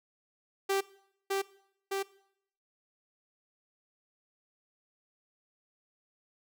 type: tone with echo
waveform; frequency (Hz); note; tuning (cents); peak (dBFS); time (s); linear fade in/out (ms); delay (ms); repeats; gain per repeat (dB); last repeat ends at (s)
sawtooth; 391.2; G4; -4; -23; 0.69-0.81; 10; 610; 2; -2; 2.03
effects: noise-tail reverb RT60 0.7 s tail -20 dB re dry